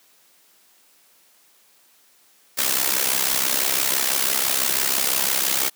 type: noise with amplitude modulation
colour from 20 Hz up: white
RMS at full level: -18 dBFS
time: 2.57-5.7 s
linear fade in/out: 20 ms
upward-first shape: sine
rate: 66 Hz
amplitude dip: 75%
effects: white hiss -57 dBFS RMS until 5.75 s + high-pass 200 Hz 12 dB/octave